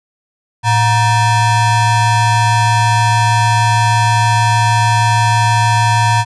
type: ring-modulated tone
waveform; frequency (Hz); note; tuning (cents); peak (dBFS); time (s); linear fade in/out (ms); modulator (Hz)
square; 415.3; G#4; 0; -7; 0.63-6.25; 50; 527
effects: resampled to 22050 Hz